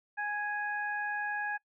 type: harmonic tone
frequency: 830.6 Hz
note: G#5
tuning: in tune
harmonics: 1 / 2 / 3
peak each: -36 / -33 / -47 dBFS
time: 0.17-1.58 s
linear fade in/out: 20 ms
effects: noise-tail reverb RT60 0.1 s tail -22 dB re dry